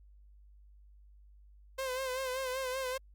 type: tone with vibrato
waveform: sawtooth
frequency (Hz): 519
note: C5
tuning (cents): -14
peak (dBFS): -30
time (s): 1.78-2.98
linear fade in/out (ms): 10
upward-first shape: sine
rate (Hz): 5.2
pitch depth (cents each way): 54
effects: added 50 Hz sine -55 dBFS peak until 3.14 s + Opus 48 kbps